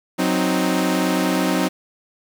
sawtooth chord, C diminished, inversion second, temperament equal, 185 / 261.6 / 311.1 Hz, Gb3 / C4 / Eb4, 0 / 0 / 0 cents, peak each -18 dBFS, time 0.18-1.69 s, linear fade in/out 20 ms, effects 8-bit

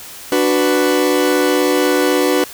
40% pulse chord, B minor, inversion first, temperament equal, 293.7 / 370 / 493.9 Hz, D4 / F#4 / B4, 0 / 0 / 0 cents, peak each -16 dBFS, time 0.32-2.44 s, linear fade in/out 2 ms, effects white hiss -34 dBFS RMS until 2.53 s

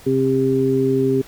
harmonic tone, 132.8 Hz, C3, 26 cents sharp, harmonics 1 / 2 / 3, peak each -23 / -19 / -17 dBFS, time 0.06-1.22 s, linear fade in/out 10 ms, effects pink hiss -44 dBFS RMS until 1.27 s

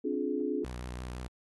sine chord, D half-diminished seventh, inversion third, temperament just, 264.3 / 293.7 / 352.4 / 422.9 Hz, C4 / D4 / F4 / Ab4, +18 / 0 / +16 / +31 cents, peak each -35 / -34 / -36 / -34 dBFS, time 0.04-0.65 s, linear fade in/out 10 ms
sawtooth tone with vibrato, 61.74 Hz, B1, in tune, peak -34 dBFS, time 0.64-1.28 s, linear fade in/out 10 ms, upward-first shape triangle, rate 5.9 Hz, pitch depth 41 cents each way
effects AAC 32 kbps

